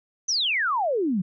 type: exponential sweep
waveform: sine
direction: down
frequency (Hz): 6270 to 170.9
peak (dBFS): -21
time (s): 0.28-1.22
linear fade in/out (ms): 10
effects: none